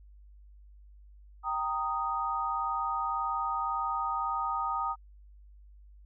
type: chord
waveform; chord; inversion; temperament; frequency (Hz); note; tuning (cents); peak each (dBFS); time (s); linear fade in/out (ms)
sine; Eb major; first; equal with one note detuned; 784 / 925.9 / 1244.5; G5 / Bb5 / Eb6; 0 / -12 / 0; -36 / -34 / -31; 1.43-4.96; 50
effects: added 50 Hz sine -51 dBFS peak until 6.05 s